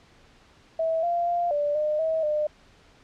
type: tone with pitch steps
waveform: sine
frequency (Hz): 650 / 691 / 696 / 585 / 606 / 642 / 603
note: E5 / F5 / F5 / D5 / D#5 / E5 / D5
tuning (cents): -24 / -19 / -6 / -7 / -46 / -46 / +46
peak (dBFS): -22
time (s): 0.79-2.47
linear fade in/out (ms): 5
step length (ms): 240
effects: pink hiss -56 dBFS RMS until 3.03 s + low-pass 5000 Hz 12 dB/octave